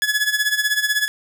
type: tone with tremolo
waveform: sawtooth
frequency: 1700 Hz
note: G#6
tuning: 40 cents sharp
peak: -11 dBFS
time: 0.02-1.08 s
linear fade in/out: 0 ms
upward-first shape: sine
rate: 16 Hz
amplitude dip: 75%
effects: none